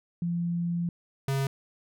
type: tone pair in turn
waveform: sine / square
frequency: 171.8 / 136.36 Hz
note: F3 / C#3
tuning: -28 / -28 cents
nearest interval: major third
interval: 400 cents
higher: first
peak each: -26 dBFS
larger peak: neither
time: 0.22-0.89 / 1.28-1.47 s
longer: first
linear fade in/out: 2 ms
effects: none